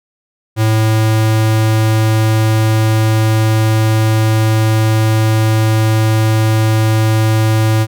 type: tone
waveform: square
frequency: 109.9 Hz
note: A2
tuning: 2 cents flat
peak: -10 dBFS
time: 0.56-7.87 s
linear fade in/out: 50 ms
effects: none